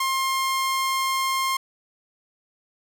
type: tone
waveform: sawtooth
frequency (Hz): 1063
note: C6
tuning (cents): +27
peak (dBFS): -18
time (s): 0-1.57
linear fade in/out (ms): 5
effects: none